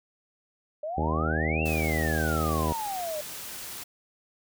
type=exponential two-way sweep; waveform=sine; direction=up then down; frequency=587.3 to 2757 to 587.3 Hz; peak=-30 dBFS; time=0.83-3.21 s; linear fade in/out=5 ms; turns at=1.63 s
type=harmonic tone; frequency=78.8 Hz; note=D#2; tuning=23 cents sharp; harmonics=1 / 2 / 3 / 4 / 5 / 6 / 7 / 8 / 9 / 10; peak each=-29 / -32 / -34 / -35 / -36 / -37 / -37 / -38 / -39 / -39 dBFS; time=0.97-2.73 s; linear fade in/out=10 ms
type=noise; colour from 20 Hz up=white; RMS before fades=-39 dBFS; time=1.65-3.84 s; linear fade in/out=10 ms
effects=none